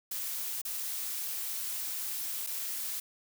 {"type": "noise with dropouts", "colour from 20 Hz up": "blue", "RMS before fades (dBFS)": -36, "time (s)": [0.11, 3], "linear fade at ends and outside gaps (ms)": 5, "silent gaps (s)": [[0.617, 0.65], [2.466, 2.47]], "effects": []}